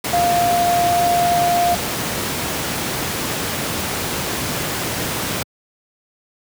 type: tone in noise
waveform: sine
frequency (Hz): 699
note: F5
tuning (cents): +1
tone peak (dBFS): -14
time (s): 0.13-1.75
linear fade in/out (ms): 5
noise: pink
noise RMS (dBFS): -22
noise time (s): 0.04-5.43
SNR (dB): +5
effects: high-pass 100 Hz 12 dB/octave